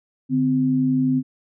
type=tone pair together; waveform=sine; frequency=146.83 / 258.2 Hz; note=D3 / C4; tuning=0 / -23 cents; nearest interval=minor seventh; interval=977 cents; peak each=-24 / -17 dBFS; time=0.29-1.23 s; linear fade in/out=50 ms; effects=none